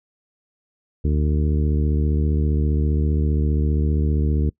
harmonic tone, 75.1 Hz, D2, 39 cents sharp, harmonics 1 / 2 / 3 / 4 / 5 / 6, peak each -18 / -24 / -28 / -30 / -32 / -34 dBFS, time 1.04-4.5 s, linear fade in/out 10 ms, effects noise-tail reverb RT60 0.1 s tail -24 dB re dry

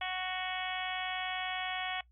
harmonic tone, 370 Hz, F#4, in tune, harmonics 2 / 3 / 4 / 5 / 6 / 7 / 8 / 9, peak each -38 / -44 / -45 / -42 / -41 / -46 / -44 / -43 dBFS, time 0.01-2.01 s, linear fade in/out 5 ms, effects noise-tail reverb RT60 0.1 s tail -20 dB re dry + added 60 Hz sine -61 dBFS peak until 2.11 s

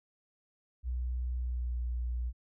sine tone with pitch glide, 61.74 to 60.36 Hz, B1 to B1, 0 to -39 cents, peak -31 dBFS, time 0.83-2.33 s, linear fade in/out 50 ms, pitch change -39 cents, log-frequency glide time 1.37-1.78 s, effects none

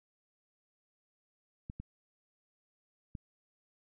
clicks, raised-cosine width 5 ms, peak -29 dBFS, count 3, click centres 1.699 / 1.8 / 3.152 s, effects none

